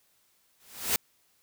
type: noise with exponential growth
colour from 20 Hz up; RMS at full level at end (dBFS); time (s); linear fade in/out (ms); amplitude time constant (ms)
white; -23; 0.6-0.96; 2; 77
effects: white hiss -68 dBFS RMS until 1.42 s